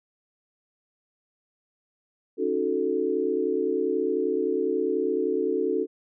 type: chord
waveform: sine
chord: D# half-diminished seventh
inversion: third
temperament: equal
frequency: 277.2 / 311.1 / 370 / 440 Hz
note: C#4 / D#4 / F#4 / A4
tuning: 0 / 0 / 0 / 0 cents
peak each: -31 / -31 / -27 / -26 dBFS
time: 2.37-5.87 s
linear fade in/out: 50 ms
effects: none